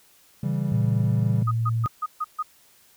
triangle chord, C# diminished, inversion none, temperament equal, 138.59 / 164.81 / 196 Hz, C#3 / E3 / G3, 0 / 0 / 0 cents, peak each -24 / -26 / -26 dBFS, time 0.43-1.43 s, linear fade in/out 5 ms
sine tone with pitch glide, 115.4 to 114.14 Hz, A#2 to A#2, -17 to -36 cents, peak -21 dBFS, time 0.72-1.86 s, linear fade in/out 0 ms, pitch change -19 cents, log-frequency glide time 0.85-1.6 s
sine tone bursts, 1244.5 Hz, D#6, in tune, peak -23 dBFS, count 6, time 1.47-2.428 s, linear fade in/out 10 ms, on 43 ms, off 140 ms
effects white hiss -57 dBFS RMS until 2.96 s

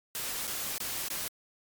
white noise with dropouts, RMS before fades -35 dBFS, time 0.15-1.28 s, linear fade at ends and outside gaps 1 ms, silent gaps 0.471-0.476 / 0.781-0.802 / 1.084-1.102 s, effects MP3 96 kbps

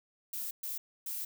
violet noise bursts at uneven times, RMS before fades -38 dBFS, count 3, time 0.33-0.51 / 0.63-0.78 / 1.06-1.25 s, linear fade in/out 5 ms, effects none

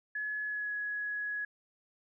sine tone with pitch glide, 1700 to 1678.5 Hz, G#6 to G#6, +40 to +18 cents, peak -33 dBFS, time 0.15-1.45 s, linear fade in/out 5 ms, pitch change -22 cents, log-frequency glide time 0.45-0.73 s, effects none

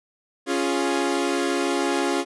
sawtooth chord, Db major, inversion none, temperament equal, 277.2 / 349.2 / 415.3 Hz, Db4 / F4 / Ab4, 0 / 0 / 0 cents, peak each -21 / -21 / -24 dBFS, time 0.46-2.25 s, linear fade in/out 50 ms, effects resampled to 24000 Hz

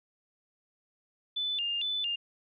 sine tone with vibrato, 3137 Hz, G7, 1 cent sharp, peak -29 dBFS, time 1.36-2.16 s, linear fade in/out 10 ms, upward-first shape square, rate 2.2 Hz, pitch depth 190 cents each way, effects none

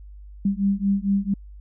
sine beating tone pair, 196 / 200.4 Hz, G3 / G3, 0 / +38 cents, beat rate 4.4 Hz, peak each -22 / -22 dBFS, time 0.45-1.34 s, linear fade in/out 5 ms, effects added 50 Hz sine -39 dBFS peak until 1.6 s

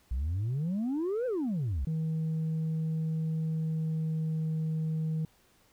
sine exponential two-way sweep, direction up then down, 58.2 to 523.3 to 59.8 Hz, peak -26 dBFS, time 0.11-1.85 s, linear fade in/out 5 ms, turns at 1.26 s
sine tone with pitch glide, 159.4 to 158.3 Hz, D#3 to D#3, +42 to +30 cents, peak -26 dBFS, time 1.87-5.25 s, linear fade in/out 2 ms, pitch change -12 cents, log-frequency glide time 3.43-4.45 s
effects tanh soft clip ceiling -27 dBFS + pink hiss -65 dBFS RMS until 5.72 s

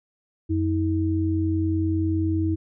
sine tone pair together, 90.5 / 320.4 Hz, F#2 / E4, -38 / -49 cents, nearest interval octave + minor seventh, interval 2189 cents, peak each -23 dBFS, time 0.49-2.56 s, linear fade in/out 20 ms, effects none

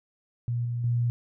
sine tone with level steps, 119.6 Hz, A#2, 45 cents sharp, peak -25 / -27 / -22 dBFS, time 0.48-1.1 s, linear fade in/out 0 ms, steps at 0.65 / 0.84 s, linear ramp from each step 2 ms, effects none

